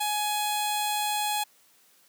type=tone with notch filter; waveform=15% pulse; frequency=838 Hz; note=G#5; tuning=15 cents sharp; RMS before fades=-28 dBFS; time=0-1.44 s; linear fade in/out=10 ms; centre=1900 Hz; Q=0.8; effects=white hiss -61 dBFS RMS until 2.08 s + high-pass 150 Hz 12 dB/octave